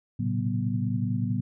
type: tone cluster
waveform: sine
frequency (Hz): 112.2 / 122.8 / 137.1 / 187.5 / 241.9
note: A2 / B2 / C#3 / F#3 / B3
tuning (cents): +34 / -9 / -19 / +23 / -36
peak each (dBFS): -28 / -36 / -33 / -31 / -31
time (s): 0.19-1.41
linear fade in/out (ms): 10
effects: none